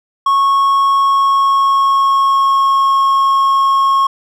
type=tone with pitch glide; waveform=triangle; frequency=1100 to 1089.3 Hz; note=C#6 to C#6; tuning=-14 to -31 cents; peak=-7 dBFS; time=0.26-4.07 s; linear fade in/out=5 ms; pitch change=-17 cents; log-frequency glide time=0.93-2.91 s; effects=none